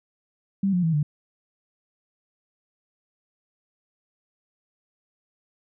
sine tone with pitch steps, 195.9 / 178.61 / 162.84 / 148.46 Hz, G3 / F3 / E3 / D3, -1 / +39 / -21 / +19 cents, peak -19 dBFS, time 0.63-1.03 s, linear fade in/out 5 ms, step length 100 ms, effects none

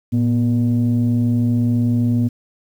sine tone pair together, 113.91 / 241.7 Hz, A#2 / B3, -40 / -37 cents, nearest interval octave + minor second, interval 1303 cents, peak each -15 dBFS, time 0.12-2.29 s, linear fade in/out 20 ms, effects tanh soft clip ceiling -10 dBFS + 8-bit

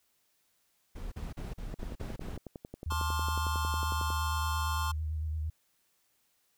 brown noise bursts, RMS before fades -39 dBFS, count 7, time 0.95-2.374 s, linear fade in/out 10 ms, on 170 ms, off 39 ms
click train, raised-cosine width 2 ms, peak -28 dBFS, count 27, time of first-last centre 1.74-4.104 s, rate 11 Hz
sine tone with vibrato, 77.78 Hz, D#2, in tune, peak -31 dBFS, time 2.86-5.5 s, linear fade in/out 5 ms, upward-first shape square, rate 8.9 Hz, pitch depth 30 cents each way
square chord, D minor seventh, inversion second, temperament just, 881 / 1057.2 / 1174.7 / 1409.6 Hz, A5 / C6 / D6 / F6, +2 / +18 / 0 / +16 cents, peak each -40 / -36 / -42 / -41 dBFS, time 2.9-4.92 s, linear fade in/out 10 ms
effects white hiss -73 dBFS RMS until 6.57 s

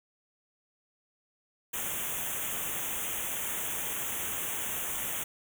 white band-stop noise, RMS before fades -34 dBFS, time 1.73-5.24 s, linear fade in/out 10 ms, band 3500 to 6100 Hz, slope 96 dB/octave, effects none

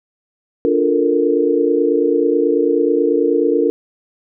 sine chord, Bb major seventh, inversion first, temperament just, 291.4 / 349.6 / 437 / 466.2 Hz, D4 / F4 / A4 / Bb4, -13 / +2 / -12 / 0 cents, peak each -18 / -18 / -19 / -16 dBFS, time 0.65-3.7 s, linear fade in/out 0 ms, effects none

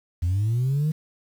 sine linear sweep, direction up, 82.41 to 159 Hz, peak -18 dBFS, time 0.22-0.92 s, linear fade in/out 10 ms, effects tanh soft clip ceiling -18 dBFS + 8-bit

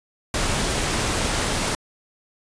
pink noise, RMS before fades -23 dBFS, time 0.34-1.75 s, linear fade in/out 2 ms, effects resampled to 22050 Hz

